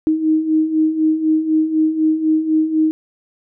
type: beating tone pair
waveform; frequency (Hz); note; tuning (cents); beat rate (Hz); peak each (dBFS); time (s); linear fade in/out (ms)
sine; 311.1 / 315.1; D#4 / D#4; 0 / +22; 4; -20 / -14; 0.07-2.91; 0
effects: none